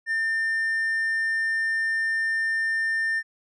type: tone with hard clipping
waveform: sine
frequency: 1800 Hz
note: A6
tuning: 39 cents sharp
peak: -23 dBFS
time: 0.06-3.23 s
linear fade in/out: 50 ms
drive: 2 dB
effects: none